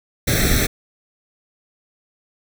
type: noise with comb filter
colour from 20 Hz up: pink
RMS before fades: -17 dBFS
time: 0.27-0.67 s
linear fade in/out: 10 ms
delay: 0.51 ms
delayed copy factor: +0.95
effects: none